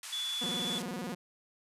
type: band-pass noise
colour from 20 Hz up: white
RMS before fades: -44 dBFS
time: 0.03-0.82 s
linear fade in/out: 2 ms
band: 930 to 9800 Hz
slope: 24 dB/octave
type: tone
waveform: sine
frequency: 3444 Hz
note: A7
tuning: 38 cents flat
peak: -33 dBFS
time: 0.12-0.79 s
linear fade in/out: 10 ms
type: tone with vibrato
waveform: sawtooth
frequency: 208.8 Hz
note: G#3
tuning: 10 cents sharp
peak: -32 dBFS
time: 0.41-1.15 s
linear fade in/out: 10 ms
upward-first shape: square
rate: 19 Hz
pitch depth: 270 cents each way
effects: resampled to 32000 Hz